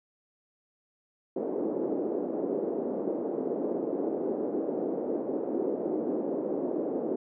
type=band-pass noise; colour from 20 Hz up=white; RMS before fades=-31 dBFS; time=1.36-7.16 s; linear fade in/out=5 ms; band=270 to 460 Hz; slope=24 dB/octave; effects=none